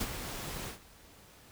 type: noise with ADSR envelope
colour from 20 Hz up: pink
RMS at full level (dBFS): -32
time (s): 0-0.79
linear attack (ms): 10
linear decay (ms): 48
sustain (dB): -8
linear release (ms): 120
effects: pink hiss -57 dBFS RMS until 1.51 s